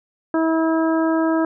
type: harmonic tone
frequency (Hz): 323.4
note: E4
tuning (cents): -33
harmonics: 1 / 2 / 3 / 4 / 5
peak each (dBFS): -17 / -23 / -27 / -29 / -31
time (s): 0.34-1.45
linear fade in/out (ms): 2
effects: none